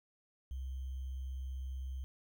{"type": "tone with sample-and-hold", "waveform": "sine", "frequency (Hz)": 65.41, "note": "C2", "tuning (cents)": 0, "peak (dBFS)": -38, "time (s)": [0.51, 2.04], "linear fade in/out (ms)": 0, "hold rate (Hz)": 3150, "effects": []}